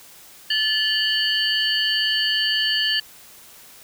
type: tone cluster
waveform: sine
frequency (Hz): 1740 / 2885 / 3087 / 4498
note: A6 / F#7 / G7 / C#8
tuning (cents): -20 / -44 / -27 / +24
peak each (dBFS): -24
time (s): 0.5-3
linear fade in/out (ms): 5
effects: white hiss -46 dBFS RMS until 3.83 s